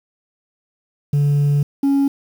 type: tone pair in turn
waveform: sine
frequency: 144.2 / 277.6 Hz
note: D3 / C#4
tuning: -31 / +3 cents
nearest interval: major seventh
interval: 1134 cents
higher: second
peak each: -10 / -10 dBFS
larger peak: neither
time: 1.13-1.63 / 1.83-2.08 s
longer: first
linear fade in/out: 5 ms
effects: tanh soft clip ceiling -12 dBFS + 7-bit